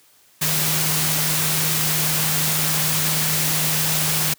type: tone in noise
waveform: sine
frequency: 155.56 Hz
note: D#3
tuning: in tune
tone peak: -26 dBFS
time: 0.41-4.34 s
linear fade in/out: 10 ms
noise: white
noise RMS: -21 dBFS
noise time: 0.41-4.34 s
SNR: -8 dB
effects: white hiss -55 dBFS RMS until 4.38 s + high-pass 60 Hz 12 dB/octave